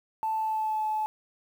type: tone with pitch glide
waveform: sine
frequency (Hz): 880 to 862.4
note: A5 to A5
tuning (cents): 0 to -35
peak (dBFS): -25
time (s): 0.23-1.06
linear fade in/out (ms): 0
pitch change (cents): -35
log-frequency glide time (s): 0.33-0.86
effects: tanh soft clip ceiling -21 dBFS + 9-bit